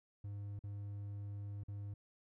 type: tone with dropouts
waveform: triangle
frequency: 101.5 Hz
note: G#2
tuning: 39 cents flat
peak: -40 dBFS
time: 0.24-1.94 s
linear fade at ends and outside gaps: 5 ms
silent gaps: 0.592-0.637 / 1.636-1.682 s
effects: none